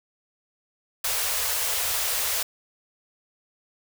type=band-stop noise; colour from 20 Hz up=white; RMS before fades=-26 dBFS; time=1.04-2.43 s; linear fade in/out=5 ms; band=100 to 430 Hz; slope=96 dB/octave; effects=none